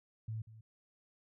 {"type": "tone with echo", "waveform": "sine", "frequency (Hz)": 110.5, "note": "A2", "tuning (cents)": 8, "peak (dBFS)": -37, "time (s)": [0.28, 0.42], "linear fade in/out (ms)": 5, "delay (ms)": 190, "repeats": 1, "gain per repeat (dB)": -15, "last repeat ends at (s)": 0.61, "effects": []}